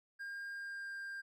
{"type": "tone with pitch glide", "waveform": "triangle", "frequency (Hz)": [1609, 1595.1], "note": ["G6", "G6"], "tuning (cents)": [45, 30], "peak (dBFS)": -40, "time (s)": [0.19, 1.22], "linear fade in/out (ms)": 20, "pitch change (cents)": -15, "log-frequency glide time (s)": [0.53, 0.95], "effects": []}